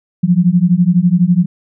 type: beating tone pair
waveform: sine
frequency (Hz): 171.1 / 183.1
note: F3 / F#3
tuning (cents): -35 / -18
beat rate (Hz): 12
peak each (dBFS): -11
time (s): 0.23-1.46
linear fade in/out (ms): 10
effects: none